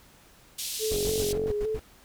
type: band-pass noise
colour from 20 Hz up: pink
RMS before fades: -34 dBFS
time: 0.58-1.33 s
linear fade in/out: 10 ms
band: 3300 to 14000 Hz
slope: 24 dB/octave
type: tone with vibrato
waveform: sine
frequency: 426 Hz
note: G#4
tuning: 44 cents sharp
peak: -26 dBFS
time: 0.79-1.79 s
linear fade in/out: 50 ms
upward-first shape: square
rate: 3.5 Hz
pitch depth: 39 cents each way
type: noise bursts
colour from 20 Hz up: brown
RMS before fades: -35 dBFS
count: 7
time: 0.91-1.796 s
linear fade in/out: 2 ms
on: 52 ms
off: 87 ms
type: click train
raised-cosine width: 2 ms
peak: -21 dBFS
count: 28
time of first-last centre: 0.92-1.503 s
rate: 46.3 Hz
effects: pink hiss -56 dBFS RMS until 2.04 s